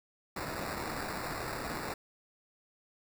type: noise with sample-and-hold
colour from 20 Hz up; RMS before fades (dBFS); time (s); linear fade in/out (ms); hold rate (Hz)
violet; -38; 0.36-1.94; 5; 3150
effects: none